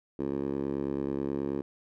10% pulse tone with band-pass filter, 69.3 Hz, C#2, in tune, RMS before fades -32 dBFS, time 0.19-1.62 s, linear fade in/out 5 ms, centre 350 Hz, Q 1.7, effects none

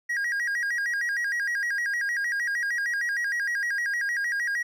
triangle tone with vibrato, 1760 Hz, A6, in tune, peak -23 dBFS, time 0.09-4.63 s, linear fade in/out 10 ms, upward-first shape square, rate 6.5 Hz, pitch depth 140 cents each way, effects none

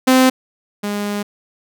sawtooth tone pair in turn, 258.6 / 205.3 Hz, C4 / G#3, -20 / -20 cents, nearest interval major third, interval 400 cents, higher first, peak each -5 / -16 dBFS, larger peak first, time 0.07-0.3 / 0.83-1.23 s, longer second, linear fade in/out 10 ms, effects none

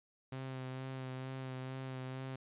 sawtooth tone with vibrato, 130.81 Hz, C3, in tune, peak -37 dBFS, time 0.32-2.36 s, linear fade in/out 5 ms, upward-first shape sine, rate 2.2 Hz, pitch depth 20 cents each way, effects resampled to 8000 Hz

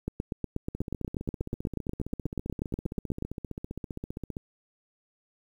two click trains, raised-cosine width 3 ms, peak -17 / -22 dBFS, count 27 / 56, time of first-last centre 0.08-3.224 / 0.75-4.368 s, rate 8.27 / 15.2 Hz, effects 9-bit

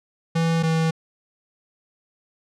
square tone pair in turn, 164.81 / 161.89 Hz, E3 / E3, 0 / -31 cents, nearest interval unison, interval 31 cents, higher first, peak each -19 dBFS, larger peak neither, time 0.35-0.63 / 0.63-0.91 s, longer neither, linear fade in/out 10 ms, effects low-pass 7000 Hz 12 dB/octave

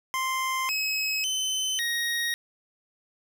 25% pulse tone with pitch steps, 1046 / 2560 / 3051 / 1877 Hz, C6 / D#7 / G7 / A#6, -1 / +49 / -48 / +11 cents, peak -22 dBFS, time 0.14-2.34 s, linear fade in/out 0 ms, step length 550 ms, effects none

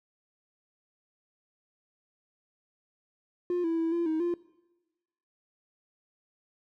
triangle tone with pitch steps, 353.8 / 329.9 / 327.8 / 341.1 / 316.5 / 346.9 Hz, F4 / E4 / E4 / F4 / D#4 / F4, +23 / +1 / -10 / -41 / +30 / -12 cents, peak -23 dBFS, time 3.5-4.34 s, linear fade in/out 2 ms, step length 140 ms, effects noise-tail reverb RT60 1.0 s tail -22 dB re dry + tanh soft clip ceiling -21 dBFS

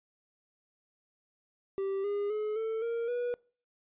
triangle tone with pitch steps, 390 / 407.5 / 425.8 / 444.9 / 464.9 / 485.7 Hz, G4 / G#4 / G#4 / A4 / A#4 / B4, -9 / -33 / +43 / +19 / -5 / -29 cents, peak -28 dBFS, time 1.78-3.34 s, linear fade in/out 0 ms, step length 260 ms, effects noise-tail reverb RT60 0.4 s tail -24 dB re dry + resampled to 8000 Hz

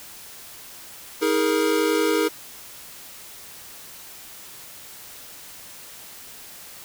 square chord, D# suspended fourth, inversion none, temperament equal with one note detuned, 318.2 / 415.3 / 466.2 Hz, D#4 / G#4 / A#4, +39 / 0 / 0 cents, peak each -24 dBFS, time 1.21-2.29 s, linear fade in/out 20 ms, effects white hiss -42 dBFS RMS until 6.84 s

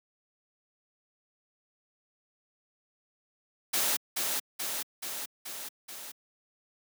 white noise with echo, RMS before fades -28 dBFS, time 3.73-3.97 s, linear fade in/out 10 ms, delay 430 ms, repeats 5, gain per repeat -3 dB, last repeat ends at 6.12 s, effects high-pass 200 Hz 12 dB/octave

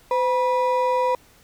triangle ring-modulated tone, 740 Hz, F#5, in tune, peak -13 dBFS, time 0.11-1.15 s, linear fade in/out 2 ms, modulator 230 Hz, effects pink hiss -54 dBFS RMS until 1.43 s

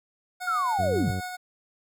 25% pulse tone with tremolo, 730 Hz, F#5, 24 cents flat, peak -28 dBFS, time 0.4-1.37 s, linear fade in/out 20 ms, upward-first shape sine, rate 7.4 Hz, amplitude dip 30%
sine linear sweep, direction down, 1432 to 85.6 Hz, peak -23 dBFS, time 0.47-1.11 s, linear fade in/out 5 ms
harmonic tone, 93.5 Hz, F#2, 19 cents sharp, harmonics 1 / 2 / 3 / 4 / 5 / 6, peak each -29 / -33 / -41 / -42 / -43 / -46 dBFS, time 0.78-1.21 s, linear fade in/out 20 ms
effects none

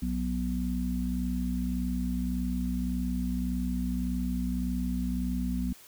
harmonic tone, 61.74 Hz, B1, in tune, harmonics 1 / 3 / 4, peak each -32 / -32 / -32 dBFS, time 0.02-5.73 s, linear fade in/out 5 ms, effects white hiss -53 dBFS RMS until 5.87 s

